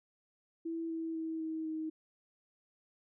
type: tone with pitch steps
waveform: sine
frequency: 329.6 / 326 / 322.4 / 318.9 / 315.4 Hz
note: E4 / E4 / E4 / D#4 / D#4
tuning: 0 / -19 / -38 / +43 / +24 cents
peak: -35 dBFS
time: 0.65-1.9 s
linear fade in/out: 10 ms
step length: 250 ms
effects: none